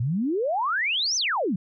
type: exponential two-way sweep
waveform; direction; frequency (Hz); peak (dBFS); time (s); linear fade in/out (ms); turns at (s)
sine; up then down; 110 to 6272 to 162.3; -22; 0-1.56; 5; 1.16
effects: none